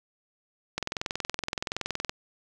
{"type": "click train", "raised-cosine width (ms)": 0.2, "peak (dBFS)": -12, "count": 29, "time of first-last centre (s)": [0.78, 2.095], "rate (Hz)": 21.3, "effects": []}